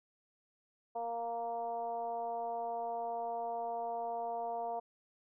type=tone with frequency modulation; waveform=sine; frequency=698.5 Hz; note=F5; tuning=in tune; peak=-35 dBFS; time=0.95-4.8 s; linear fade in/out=10 ms; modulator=232 Hz; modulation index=0.88; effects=none